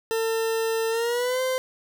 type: tone with pitch glide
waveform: 40% pulse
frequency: 450 to 516.9 Hz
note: A4 to C5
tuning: +39 to -21 cents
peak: -22 dBFS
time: 0.11-1.58 s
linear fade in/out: 0 ms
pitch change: +240 cents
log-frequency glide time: 0.9-1.41 s
effects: none